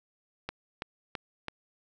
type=click train; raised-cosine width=0.3 ms; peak=-18 dBFS; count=4; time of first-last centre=0.49-1.483 s; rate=3.02 Hz; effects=none